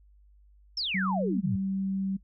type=exponential sweep; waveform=sine; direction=down; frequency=5610 to 92.5 Hz; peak=-28 dBFS; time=0.77-1.56 s; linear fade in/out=5 ms
type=tone with pitch glide; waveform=sine; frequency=189.7 to 193.24 Hz; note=F#3 to G3; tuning=+43 to -25 cents; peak=-27 dBFS; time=0.94-2.17 s; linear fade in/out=10 ms; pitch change=+32 cents; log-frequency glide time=1.2-1.63 s
effects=noise-tail reverb RT60 0.1 s tail -21 dB re dry + added 50 Hz sine -55 dBFS peak until 2.23 s